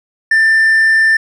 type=tone with hard clipping; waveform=sine; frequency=1783 Hz; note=A6; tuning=22 cents sharp; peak=-8 dBFS; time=0.31-1.17 s; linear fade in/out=5 ms; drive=2 dB; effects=none